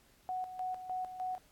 sine tone with tremolo, 740 Hz, F#5, in tune, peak -34 dBFS, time 0.29-1.38 s, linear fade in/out 0 ms, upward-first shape square, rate 3.3 Hz, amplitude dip 65%, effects pink hiss -66 dBFS RMS until 1.51 s + AAC 64 kbps

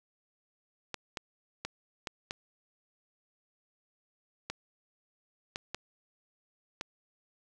clicks, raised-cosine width 0.2 ms, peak -18 dBFS, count 9, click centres 0.943 / 1.172 / 1.65 / 2.072 / 2.309 / 4.5 / 5.559 / 5.746 / 6.811 s, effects none

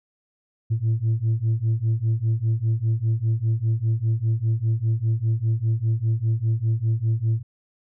sine beating tone pair, 110 / 115 Hz, A2 / A#2, 0 / -23 cents, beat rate 5 Hz, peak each -21 / -20 dBFS, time 0.7-7.43 s, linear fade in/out 20 ms, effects tanh soft clip ceiling -16 dBFS

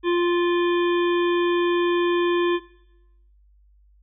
harmonic tone, 348.7 Hz, F4, 3 cents flat, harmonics 1 / 3 / 5 / 7 / 9 / 10, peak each -18 / -28 / -32 / -35 / -37 / -38 dBFS, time 0.03-2.6 s, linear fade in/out 50 ms, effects noise-tail reverb RT60 0.9 s tail -18 dB re dry + added 50 Hz sine -53 dBFS peak until 4.02 s

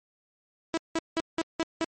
sawtooth tone bursts, 327.3 Hz, E4, 12 cents flat, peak -21 dBFS, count 6, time 0.74-1.844 s, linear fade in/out 0 ms, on 34 ms, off 180 ms, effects MP3 32 kbps

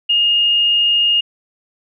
sine tone, 2843 Hz, F7, 30 cents sharp, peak -11 dBFS, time 0.09-1.21 s, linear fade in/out 10 ms, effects none

